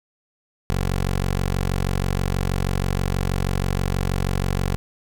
15% pulse tone, 46.25 Hz, F#1, in tune, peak -14 dBFS, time 0.7-4.76 s, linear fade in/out 0 ms, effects 9-bit

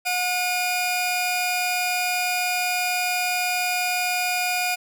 sawtooth tone pair together, 724.3 / 2438 Hz, F#5 / D#7, -37 / -36 cents, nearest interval octave + major sixth, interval 2101 cents, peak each -21 dBFS, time 0.05-4.76 s, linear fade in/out 20 ms, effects none

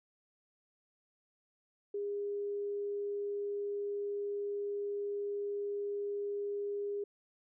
sine tone, 406.8 Hz, G#4, 36 cents flat, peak -34 dBFS, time 1.94-7.04 s, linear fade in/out 5 ms, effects none

